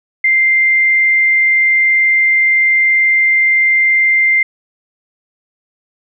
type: tone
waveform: sine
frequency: 2093 Hz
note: C7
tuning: in tune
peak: -8 dBFS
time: 0.24-4.43 s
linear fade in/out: 5 ms
effects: none